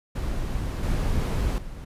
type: noise with level steps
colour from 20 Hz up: brown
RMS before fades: -28 / -24 / -37 dBFS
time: 0.15-1.85 s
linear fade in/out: 10 ms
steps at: 0.83 / 1.58 s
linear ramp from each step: 2 ms
effects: resampled to 32000 Hz